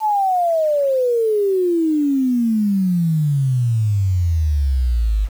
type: exponential sweep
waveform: sine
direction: down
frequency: 883 to 49 Hz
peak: -14 dBFS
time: 0-5.29 s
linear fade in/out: 50 ms
effects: 7-bit